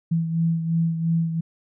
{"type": "beating tone pair", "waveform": "sine", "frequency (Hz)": [164.81, 167.71], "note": ["E3", "E3"], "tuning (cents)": [0, 30], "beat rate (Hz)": 2.9, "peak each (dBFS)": [-20, -28], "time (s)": [0.11, 1.41], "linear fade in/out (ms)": 10, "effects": []}